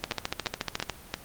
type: two click trains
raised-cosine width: 0.2 ms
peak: -10 / -11 dBFS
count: 13 / 4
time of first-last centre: 0.04-0.897 / 0.12-1.14 s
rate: 14 / 2.94 Hz
effects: pink hiss -48 dBFS RMS until 1.24 s + Opus 24 kbps